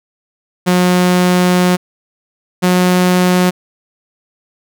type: tone pair in turn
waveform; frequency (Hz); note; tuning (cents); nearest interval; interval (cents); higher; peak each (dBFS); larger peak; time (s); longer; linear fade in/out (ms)
sawtooth; 180 / 181.04; F#3 / F#3; -47 / -37; unison; 10; second; -5; neither; 0.66-1.77 / 2.62-3.51; first; 20
effects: none